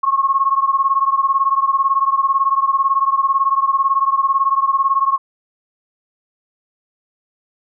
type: beating tone pair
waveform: sine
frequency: 1084 / 1102 Hz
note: C#6 / C#6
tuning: -39 / -11 cents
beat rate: 18 Hz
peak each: -15 / -17 dBFS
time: 0.03-5.18 s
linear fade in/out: 10 ms
effects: none